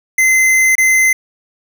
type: tone with dropouts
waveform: square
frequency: 2061 Hz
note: C7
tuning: 27 cents flat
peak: -9 dBFS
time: 0.18-1.13 s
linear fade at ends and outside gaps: 5 ms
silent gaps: 0.754-0.78 s
effects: none